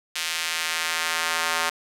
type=tone with high-pass filter sweep; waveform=square; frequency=82.41 Hz; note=E2; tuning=in tune; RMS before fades=-26 dBFS; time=0.15-1.7 s; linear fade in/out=10 ms; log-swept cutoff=2600 to 1100 Hz; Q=0.99; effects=low-pass 12000 Hz 12 dB/octave + 7-bit